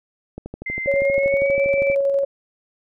click train, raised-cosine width 2 ms, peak -18 dBFS, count 20, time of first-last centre 0.38-1.9 s, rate 12.5 Hz
sine tone with pitch glide, 2081 to 2322 Hz, C7 to D7, -10 to -20 cents, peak -24 dBFS, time 0.66-1.95 s, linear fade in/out 5 ms, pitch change +190 cents, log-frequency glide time 0.92-1.62 s
sine tone with tremolo, 554.4 Hz, C#5, in tune, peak -15 dBFS, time 0.87-2.25 s, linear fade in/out 10 ms, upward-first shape square, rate 11 Hz, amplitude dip 25%
effects none

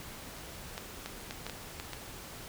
clicks, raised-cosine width 0.2 ms, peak -21 dBFS, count 7, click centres 0.779 / 1.06 / 1.309 / 1.466 / 1.497 / 1.799 / 1.933 s, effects pink hiss -46 dBFS RMS until 2.48 s

